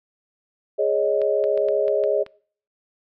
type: chord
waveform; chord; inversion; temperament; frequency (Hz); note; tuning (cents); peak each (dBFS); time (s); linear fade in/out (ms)
sine; Ab suspended fourth; none; equal; 415.3 / 554.4 / 622.3; Ab4 / Db5 / Eb5; 0 / 0 / 0; -22; 0.78-2.24; 20
type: clicks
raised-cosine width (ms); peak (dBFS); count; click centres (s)
0.3; -24; 7; 1.217 / 1.44 / 1.576 / 1.686 / 1.881 / 2.038 / 2.264
effects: noise-tail reverb RT60 0.5 s tail -24 dB re dry